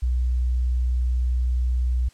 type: tone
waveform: sine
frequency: 61.74 Hz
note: B1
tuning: in tune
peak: -19 dBFS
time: 0.02-2.09 s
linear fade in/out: 10 ms
effects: white hiss -56 dBFS RMS until 2.13 s + low-pass 8000 Hz 12 dB/octave

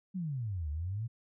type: exponential two-way sweep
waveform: sine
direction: down then up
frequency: 196 to 71.9 to 120.5 Hz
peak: -33 dBFS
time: 0.14-1.08 s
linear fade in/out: 20 ms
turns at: 0.7 s
effects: none

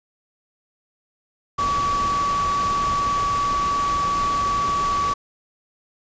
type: tone in noise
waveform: sine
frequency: 1139 Hz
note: C#6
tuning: 47 cents sharp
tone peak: -19 dBFS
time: 1.58-5.14 s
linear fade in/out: 10 ms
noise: pink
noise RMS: -30 dBFS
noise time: 1.58-5.14 s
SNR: +8 dB
effects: resampled to 16000 Hz

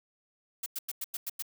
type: noise bursts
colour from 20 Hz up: blue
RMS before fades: -35 dBFS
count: 7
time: 0.63-1.424 s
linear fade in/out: 5 ms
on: 32 ms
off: 95 ms
effects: none

